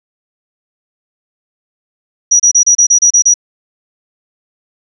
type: tone bursts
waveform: sine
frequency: 5810 Hz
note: F#8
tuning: 32 cents flat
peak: -4 dBFS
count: 9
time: 2.31-3.341 s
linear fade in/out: 10 ms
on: 87 ms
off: 31 ms
effects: none